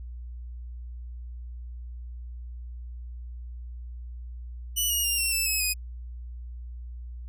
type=tone with pitch steps; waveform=10% pulse; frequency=2960 / 2877 / 2797 / 2719 / 2643 / 2569 / 2498 Hz; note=F#7 / F#7 / F7 / F7 / E7 / E7 / D#7; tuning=0 / -49 / +2 / -47 / +4 / -45 / +6 cents; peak=-16 dBFS; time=4.76-5.74 s; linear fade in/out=20 ms; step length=140 ms; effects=added 60 Hz sine -36 dBFS peak until 7.28 s